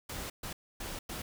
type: noise bursts at uneven times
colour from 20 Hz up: pink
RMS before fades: -40 dBFS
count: 4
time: 0.09-0.3 / 0.43-0.53 / 0.8-0.99 / 1.09-1.22 s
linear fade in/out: 5 ms
effects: none